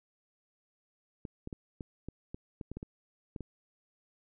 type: clicks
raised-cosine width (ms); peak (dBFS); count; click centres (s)
3; -27; 12; 1.252 / 1.474 / 1.528 / 1.808 / 2.086 / 2.345 / 2.612 / 2.716 / 2.77 / 2.829 / 3.362 / 3.407
effects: none